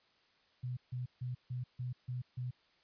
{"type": "tone bursts", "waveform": "sine", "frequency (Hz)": 124.9, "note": "B2", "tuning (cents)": 20, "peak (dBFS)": -36, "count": 7, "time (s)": [0.63, 2.51], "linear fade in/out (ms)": 10, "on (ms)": 140, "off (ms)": 150, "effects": ["white hiss -70 dBFS RMS until 2.83 s", "resampled to 11025 Hz"]}